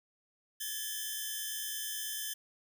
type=tone cluster; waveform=5% pulse; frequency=1698 / 1775 / 3094 Hz; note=G#6 / A6 / G7; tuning=+38 / +15 / -23 cents; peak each=-31 / -33 / -30 dBFS; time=0.6-2.34 s; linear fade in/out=10 ms; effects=none